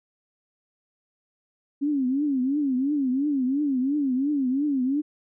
sine tone with vibrato, 273.8 Hz, C#4, 21 cents flat, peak -21 dBFS, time 1.81-5.02 s, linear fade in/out 20 ms, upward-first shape triangle, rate 2.9 Hz, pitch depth 180 cents each way, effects none

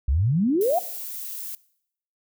sine exponential sweep, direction up, 60 to 757 Hz, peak -18 dBFS, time 0.08-0.79 s, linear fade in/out 5 ms
violet noise, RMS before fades -34 dBFS, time 0.61-1.55 s, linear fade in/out 2 ms
effects noise-tail reverb RT60 0.7 s tail -21 dB re dry

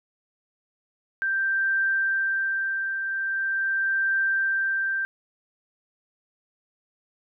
sine tone with tremolo, 1571 Hz, G6, 3 cents sharp, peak -20 dBFS, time 1.22-5.05 s, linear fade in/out 0 ms, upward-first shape triangle, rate 0.42 Hz, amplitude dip 50%, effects none

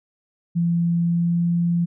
sine tone with pitch glide, 170.3 to 171.58 Hz, F3 to F3, -43 to -30 cents, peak -17 dBFS, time 0.55-1.86 s, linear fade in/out 20 ms, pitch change +13 cents, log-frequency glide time 1.02-1.45 s, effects none

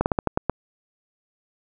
slowing click train, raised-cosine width 1 ms, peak -6 dBFS, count 7, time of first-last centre 0.01-0.497 s, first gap 49 ms, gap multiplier 1.2, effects none

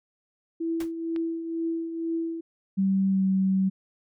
sine tone with tremolo, 330 Hz, E4, 2 cents sharp, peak -24 dBFS, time 0.6-2.41 s, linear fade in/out 10 ms, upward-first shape triangle, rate 2.1 Hz, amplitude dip 60%
pink noise with exponential decay, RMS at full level -35 dBFS, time 0.8-0.92 s, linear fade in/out 5 ms, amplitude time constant 24 ms
click, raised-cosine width 0.3 ms, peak -26 dBFS, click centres 1.162 s
sine tone with pitch glide, 193.1 to 190.88 Hz, G3 to G3, -26 to -46 cents, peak -20 dBFS, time 2.77-3.7 s, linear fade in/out 20 ms, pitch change -20 cents, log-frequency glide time 3.08-3.24 s
effects none

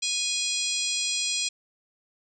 harmonic tone with a mistuned harmonic, 827 Hz, G#5, 8 cents flat, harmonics 3 / 4 / 5 / 6 / 7 / 8 / 9 / 10, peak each -33 / -32 / -32 / -34 / -34 / -37 / -33 / -37 dBFS, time 0.02-1.49 s, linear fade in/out 10 ms, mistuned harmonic 8, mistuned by +81 cents, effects none

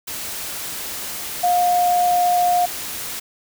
sine tone in noise, 711 Hz, F5, 31 cents sharp, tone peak -14 dBFS, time 1.43-2.66 s, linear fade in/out 10 ms, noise white, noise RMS -29 dBFS, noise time 0.07-3.2 s, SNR +12 dB, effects none

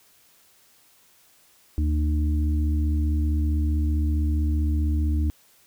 harmonic tone, 75.4 Hz, D2, 46 cents sharp, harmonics 1 / 3 / 4, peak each -20 / -34 / -31 dBFS, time 1.78-5.3 s, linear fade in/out 0 ms, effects white hiss -58 dBFS RMS until 5.66 s

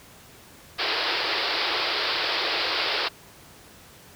white band-pass noise, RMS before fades -26 dBFS, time 0.78-3.09 s, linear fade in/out 20 ms, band 310 to 5000 Hz, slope 96 dB/octave, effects pink hiss -49 dBFS RMS until 4.15 s + high-pass 60 Hz 12 dB/octave

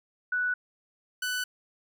sine / sawtooth tone pair in turn, 1480 / 1493.7 Hz, F#6 / F#6, 0 / +16 cents, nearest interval unison, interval 16 cents, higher second, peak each -25 / -25 dBFS, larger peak neither, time 0.32-0.54 / 1.22-1.44 s, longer neither, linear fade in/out 5 ms, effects none

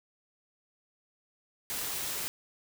white noise, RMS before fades -35 dBFS, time 1.7-2.28 s, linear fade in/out 0 ms, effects none

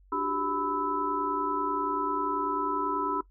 sine tone cluster, 295.4 / 363.5 / 393.7 / 997 / 1308 Hz, D4 / F#4 / G4 / B5 / E6, +10 / -31 / +8 / +16 / -14 cents, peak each -34 / -40 / -35 / -31 / -32 dBFS, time 0.12-3.21 s, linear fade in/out 5 ms, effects noise-tail reverb RT60 0.1 s tail -18 dB re dry + added 47 Hz sine -55 dBFS peak until 3.3 s

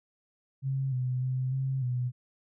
sine tone with pitch steps, 134.6 / 126.8 / 129.1 / 133.3 / 124.4 Hz, C3 / B2 / C3 / C3 / B2, +49 / +46 / -23 / +33 / +13 cents, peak -27 dBFS, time 0.62-2.12 s, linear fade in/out 50 ms, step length 300 ms, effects none

